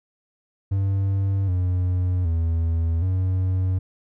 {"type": "tone with pitch steps", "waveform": "triangle", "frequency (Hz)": [97.5, 90.6, 82.5, 92.9], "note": ["G2", "F#2", "E2", "F#2"], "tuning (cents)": [-9, -36, 2, 7], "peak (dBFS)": -17, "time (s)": [0.71, 3.79], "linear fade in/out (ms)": 10, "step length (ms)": 770, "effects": []}